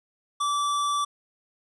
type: tone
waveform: square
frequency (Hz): 1160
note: D6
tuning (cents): -22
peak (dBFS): -24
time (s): 0.4-1.05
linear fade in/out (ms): 10
effects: resampled to 24000 Hz